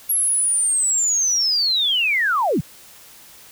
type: linear sweep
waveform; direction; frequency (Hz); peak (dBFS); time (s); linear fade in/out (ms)
sine; down; 11390 to 98; -16; 0.09-2.61; 10
effects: white hiss -45 dBFS RMS until 3.51 s